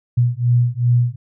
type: beating tone pair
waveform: sine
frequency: 120 / 122.6 Hz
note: B2 / B2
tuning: -49 / -12 cents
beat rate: 2.6 Hz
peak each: -16 dBFS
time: 0.17-1.16 s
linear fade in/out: 10 ms
effects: none